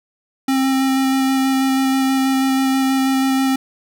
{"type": "tone with vibrato", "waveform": "square", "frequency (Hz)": 266.1, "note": "C4", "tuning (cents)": 29, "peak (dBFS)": -15, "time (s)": [0.48, 3.56], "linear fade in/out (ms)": 5, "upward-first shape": "square", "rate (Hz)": 6.2, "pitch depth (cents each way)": 8, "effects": []}